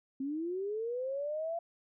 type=linear sweep; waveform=sine; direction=up; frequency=261.6 to 685 Hz; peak=-33 dBFS; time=0.2-1.59 s; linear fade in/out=5 ms; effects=none